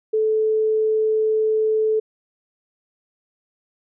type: tone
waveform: sine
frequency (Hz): 435.6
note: A4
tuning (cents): -17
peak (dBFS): -16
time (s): 0.13-2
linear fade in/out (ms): 10
effects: none